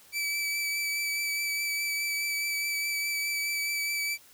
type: tone with vibrato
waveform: sawtooth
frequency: 2307 Hz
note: D7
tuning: 31 cents flat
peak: -25 dBFS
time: 0.12-4.18 s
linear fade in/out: 50 ms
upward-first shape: triangle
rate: 4.8 Hz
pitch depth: 17 cents each way
effects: white hiss -56 dBFS RMS until 4.33 s